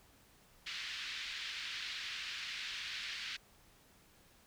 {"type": "band-pass noise", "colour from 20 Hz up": "white", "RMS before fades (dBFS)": -43, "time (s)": [0.66, 3.37], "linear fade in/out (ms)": 10, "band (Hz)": [1600, 4200], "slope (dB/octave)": 24, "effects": ["pink hiss -65 dBFS RMS until 4.46 s"]}